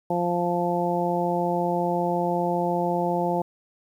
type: harmonic tone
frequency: 174.61 Hz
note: F3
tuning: in tune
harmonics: 1 / 2 / 3 / 4 / 5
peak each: -28 / -28 / -28 / -28 / -28 dBFS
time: 0.1-3.42 s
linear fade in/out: 5 ms
effects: 9-bit